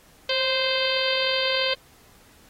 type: harmonic tone with a mistuned harmonic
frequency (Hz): 520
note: C5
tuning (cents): -11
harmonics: 1 / 2 / 3 / 4 / 5 / 6 / 7 / 8 / 9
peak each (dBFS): -26 / -35 / -33 / -32 / -31 / -28 / -31 / -32 / -32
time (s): 0.29-1.74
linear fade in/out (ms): 5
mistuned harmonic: 1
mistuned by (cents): +30
effects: pink hiss -55 dBFS RMS until 2.49 s + AAC 48 kbps